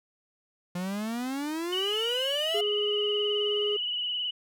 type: exponential sweep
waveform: 45% pulse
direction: up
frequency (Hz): 174.61 to 698.5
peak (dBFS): -30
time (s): 0.75-2.61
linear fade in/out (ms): 5
type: tone with vibrato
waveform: sine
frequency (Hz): 2949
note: F#7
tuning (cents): -6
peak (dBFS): -28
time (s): 1.72-4.31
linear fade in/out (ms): 10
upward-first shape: sine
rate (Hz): 19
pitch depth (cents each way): 45
type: tone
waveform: triangle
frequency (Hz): 415.3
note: G#4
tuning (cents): 0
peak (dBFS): -25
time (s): 2.54-3.77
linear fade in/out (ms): 10
effects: none